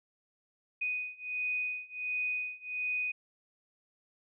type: beating tone pair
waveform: sine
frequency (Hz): 2489 / 2490.4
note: D#7 / D#7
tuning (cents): 0 / +1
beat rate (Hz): 1.4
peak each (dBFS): -36 / -35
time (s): 0.81-3.12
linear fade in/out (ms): 10
effects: none